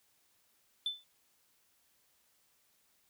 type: tone with exponential decay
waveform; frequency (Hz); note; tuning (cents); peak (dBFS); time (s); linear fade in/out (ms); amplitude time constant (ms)
sine; 3520; A7; 0; -27; 0.86-1.04; 2; 39
effects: tanh soft clip ceiling -28 dBFS + white hiss -72 dBFS RMS until 3.09 s